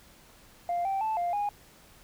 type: tone with pitch steps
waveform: sine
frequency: 698 / 779 / 876 / 699 / 821 Hz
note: F5 / G5 / A5 / F5 / G#5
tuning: -1 / -11 / -8 / +1 / -20 cents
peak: -25 dBFS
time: 0.69-1.49 s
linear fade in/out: 2 ms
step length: 160 ms
effects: tanh soft clip ceiling -24 dBFS + pink hiss -56 dBFS RMS until 2.03 s